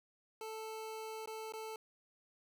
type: tone with dropouts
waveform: 25% pulse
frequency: 440 Hz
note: A4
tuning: in tune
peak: -39 dBFS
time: 0.41-1.76 s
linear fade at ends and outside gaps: 2 ms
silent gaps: 1.259-1.274 / 1.523-1.536 s
effects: none